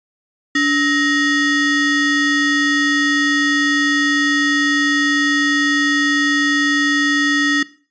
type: ring-modulated tone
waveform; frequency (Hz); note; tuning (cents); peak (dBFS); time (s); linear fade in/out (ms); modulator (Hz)
square; 791; G5; +15; -11; 0.55-7.63; 5; 1080
effects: noise-tail reverb RT60 0.4 s tail -18 dB re dry + resampled to 16000 Hz